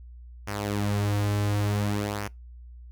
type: tone with flanger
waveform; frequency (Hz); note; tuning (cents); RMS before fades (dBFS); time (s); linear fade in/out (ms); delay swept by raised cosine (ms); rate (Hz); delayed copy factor
sawtooth; 102.8; G#2; -17; -27; 0.47-2.28; 10; 0.25 to 5.55; 0.56; -0.6
effects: noise-tail reverb RT60 0.2 s tail -24 dB re dry + added 60 Hz sine -42 dBFS peak until 2.91 s